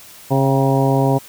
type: harmonic tone with a mistuned harmonic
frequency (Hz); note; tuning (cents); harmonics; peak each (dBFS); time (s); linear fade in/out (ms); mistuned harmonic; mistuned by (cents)
135.7; C#3; -36; 1 / 2 / 3 / 4 / 5 / 6 / 7; -16 / -19 / -21 / -22 / -23 / -24 / -24; 0.3-1.19; 20; 6; -63
effects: white hiss -41 dBFS RMS until 1.28 s